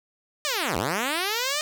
5% pulse linear two-way sweep, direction down then up, 620 to 76 to 620 Hz, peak -13 dBFS, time 0.45-1.61 s, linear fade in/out 0 ms, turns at 0.77 s, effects none

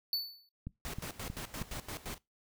square tone with exponential decay, 4481 Hz, C#8, 18 cents sharp, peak -28 dBFS, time 0.13-0.49 s, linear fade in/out 1 ms, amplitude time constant 77 ms
click train, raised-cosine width 5 ms, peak -27 dBFS, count 4, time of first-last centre 0.67-1.616 s, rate 3.17 Hz
pink noise with tremolo, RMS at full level -41 dBFS, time 0.85-2.18 s, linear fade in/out 0 ms, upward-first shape square, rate 5.8 Hz, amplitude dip 80%
effects noise-tail reverb RT60 0.2 s tail -22 dB re dry

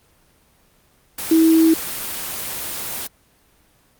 sine tone in noise, 323.8 Hz, E4, 31 cents flat, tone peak -10 dBFS, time 1.31-1.74 s, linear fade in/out 5 ms, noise white, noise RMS -27 dBFS, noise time 1.18-3.07 s, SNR +14 dB, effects pink hiss -57 dBFS RMS until 3.99 s + Opus 24 kbps

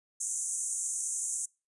pink band-pass noise, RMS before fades -34 dBFS, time 0.2-1.46 s, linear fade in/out 10 ms, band 6300 to 10000 Hz, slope 96 dB/octave, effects noise-tail reverb RT60 0.3 s tail -26 dB re dry + resampled to 24000 Hz

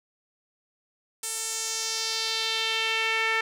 sawtooth tone with band-pass filter sweep, 446.7 Hz, A4, 26 cents sharp, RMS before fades -28 dBFS, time 1.23-3.41 s, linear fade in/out 5 ms, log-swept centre 9000 to 2000 Hz, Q 2.3, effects none

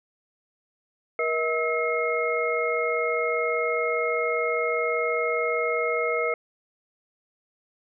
sine tone cluster, 476.4 / 637 / 1295 / 2150 Hz, A#4 / D#5 / E6 / C7, +38 / +41 / -31 / +47 cents, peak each -26 / -29 / -30 / -28 dBFS, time 1.19-6.34 s, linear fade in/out 2 ms, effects none

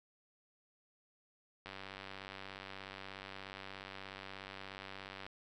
click train, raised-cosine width 0.3 ms, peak -30 dBFS, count 350, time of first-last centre 1.66-5.265 s, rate 96.8 Hz, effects none

